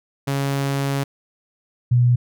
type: tone pair in turn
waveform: sawtooth / sine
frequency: 138.6 / 122.17 Hz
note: C#3 / B2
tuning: 0 / -18 cents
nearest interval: major second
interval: 218 cents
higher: first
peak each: -16 / -12 dBFS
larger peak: second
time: 0.27-1.04 / 1.91-2.16 s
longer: first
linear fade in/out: 10 ms
effects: none